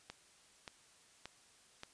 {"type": "click train", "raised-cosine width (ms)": 0.2, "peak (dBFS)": -28, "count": 4, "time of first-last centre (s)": [0.1, 1.834], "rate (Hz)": 1.73, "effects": ["white hiss -65 dBFS RMS until 1.93 s", "resampled to 22050 Hz"]}